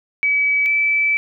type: tone pair in turn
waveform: sine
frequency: 2284 / 2311 Hz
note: D7 / D7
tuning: -49 / -28 cents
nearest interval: unison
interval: 21 cents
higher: second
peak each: -14 dBFS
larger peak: neither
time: 0.23-0.66 / 0.66-1.17 s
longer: second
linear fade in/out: 0 ms
effects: none